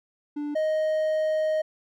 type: tone pair in turn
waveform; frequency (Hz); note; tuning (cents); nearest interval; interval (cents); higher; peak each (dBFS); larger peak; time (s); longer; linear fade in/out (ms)
triangle; 293.7 / 623.7; D4 / D#5; 0 / +4; octave + minor second; 1304; second; -26 / -20; second; 0.36-0.55 / 0.55-1.62; second; 10
effects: none